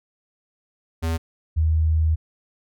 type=tone pair in turn; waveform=square / sine; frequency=82 / 79.3 Hz; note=E2 / D#2; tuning=-9 / +33 cents; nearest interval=minor second; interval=58 cents; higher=first; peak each=-22 / -16 dBFS; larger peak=second; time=1.02-1.18 / 1.56-2.16 s; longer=second; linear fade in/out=20 ms; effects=none